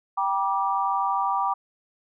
sine chord, G major, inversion none, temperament equal with one note detuned, 784 / 963 / 1174.7 Hz, G5 / B5 / D6, 0 / -44 / 0 cents, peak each -26 / -26 / -26 dBFS, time 0.17-1.54 s, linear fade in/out 10 ms, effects none

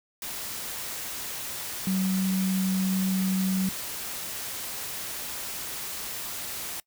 sine tone in noise, 189.1 Hz, F#3, 38 cents sharp, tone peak -23 dBFS, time 1.87-3.69 s, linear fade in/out 2 ms, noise white, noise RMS -35 dBFS, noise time 0.22-6.8 s, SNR +9 dB, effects noise-tail reverb RT60 0.1 s tail -23 dB re dry

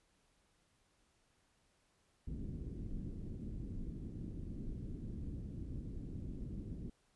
pink low-pass noise, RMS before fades -44 dBFS, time 2.27-6.9 s, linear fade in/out 5 ms, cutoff 310 Hz, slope 24 dB/octave, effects pink hiss -75 dBFS RMS until 7.15 s + resampled to 24000 Hz

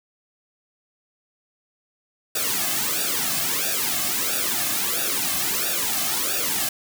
white noise with flanger, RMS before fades -24 dBFS, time 2.35-6.69 s, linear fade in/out 5 ms, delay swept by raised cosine 0.95 to 2.15 ms, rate 1.5 Hz, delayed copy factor -1, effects none

